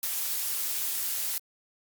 blue noise with amplitude modulation, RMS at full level -28 dBFS, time 0.03-1.38 s, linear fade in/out 2 ms, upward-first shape sine, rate 236 Hz, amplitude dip 50%, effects Opus 48 kbps

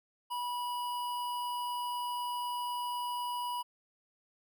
square tone with notch filter, 976 Hz, B5, 21 cents flat, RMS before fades -36 dBFS, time 0.3-3.63 s, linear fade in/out 20 ms, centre 6700 Hz, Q 1.5, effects none

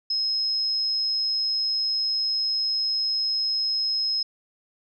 sine tone, 5140 Hz, E8, 45 cents flat, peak -22 dBFS, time 0.1-4.23 s, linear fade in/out 5 ms, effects none

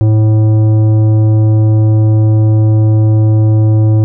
sine tone with tanh clipping, 108.6 Hz, A2, 22 cents flat, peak -7 dBFS, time 0.01-4.04 s, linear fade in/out 0 ms, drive 11 dB, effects none

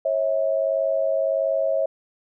sine tone pair together, 544.5 / 646 Hz, C#5 / E5, -31 / -35 cents, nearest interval minor third, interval 296 cents, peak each -22 dBFS, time 0.05-1.86 s, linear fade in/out 5 ms, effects none

